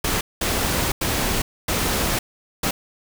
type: noise bursts at uneven times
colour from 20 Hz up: pink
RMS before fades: -22 dBFS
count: 5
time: 0.04-0.21 / 0.41-0.92 / 1.01-1.42 / 1.68-2.19 / 2.63-2.71 s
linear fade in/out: 5 ms
effects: none